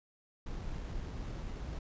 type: noise with sample-and-hold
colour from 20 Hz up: brown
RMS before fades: -40 dBFS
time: 0.46-1.79 s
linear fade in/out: 5 ms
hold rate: 4900 Hz
effects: resampled to 16000 Hz